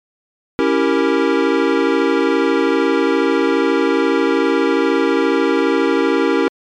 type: chord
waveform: square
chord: C# diminished seventh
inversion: none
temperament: equal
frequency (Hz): 277.2 / 329.6 / 392 / 466.2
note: C#4 / E4 / G4 / Bb4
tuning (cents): 0 / 0 / 0 / 0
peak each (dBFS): -19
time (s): 0.59-6.48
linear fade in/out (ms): 0
effects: low-pass 3000 Hz 12 dB/octave + MP3 96 kbps